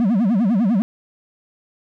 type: tone with vibrato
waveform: triangle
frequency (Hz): 213.3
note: G#3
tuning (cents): +46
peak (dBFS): -12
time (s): 0-0.82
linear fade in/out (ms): 0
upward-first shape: sine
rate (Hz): 10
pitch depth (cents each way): 260
effects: none